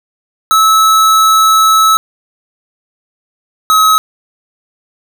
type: tone pair in turn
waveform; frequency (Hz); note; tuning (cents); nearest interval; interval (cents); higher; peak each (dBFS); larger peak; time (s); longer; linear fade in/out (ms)
square; 1300 / 1279.9; E6 / D#6; -24 / +49; unison; 27; first; -6 / -6; neither; 0.51-1.97 / 3.7-3.98; first; 0
effects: none

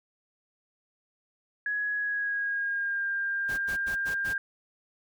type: tone with pitch glide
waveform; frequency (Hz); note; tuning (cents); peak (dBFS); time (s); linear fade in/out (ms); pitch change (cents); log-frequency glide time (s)
sine; 1675 to 1598.4; G#6 to G6; +14 to +33; -27; 1.66-4.38; 2; -81; 1.95-3.07
type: noise bursts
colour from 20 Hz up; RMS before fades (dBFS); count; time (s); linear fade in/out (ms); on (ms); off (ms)
pink; -41; 5; 3.48-4.34; 20; 100; 90
effects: none

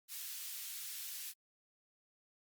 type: high-pass noise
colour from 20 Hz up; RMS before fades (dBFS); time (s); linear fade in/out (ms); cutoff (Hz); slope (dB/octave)
white; -45; 0.08-1.34; 50; 2400; 12
effects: Opus 48 kbps

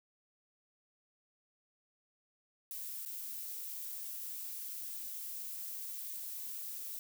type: noise with dropouts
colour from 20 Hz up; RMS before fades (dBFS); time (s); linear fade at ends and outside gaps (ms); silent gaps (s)
violet; -43; 2.71-6.99; 1; 3.051-3.059
effects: none

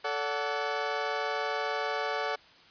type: chord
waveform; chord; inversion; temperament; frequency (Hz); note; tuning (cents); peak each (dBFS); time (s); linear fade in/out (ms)
20% pulse; D major; second; equal with one note detuned; 440 / 573.3 / 740; A4 / D5 / F#5; 0 / -42 / 0; -29; 0.04-2.36; 10
effects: white hiss -56 dBFS RMS until 2.7 s + resampled to 11025 Hz

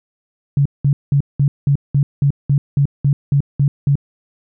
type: tone bursts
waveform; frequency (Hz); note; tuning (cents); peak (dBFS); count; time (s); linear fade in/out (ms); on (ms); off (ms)
sine; 140.8; C#3; +27; -10; 13; 0.57-3.955; 2; 85; 190
effects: none

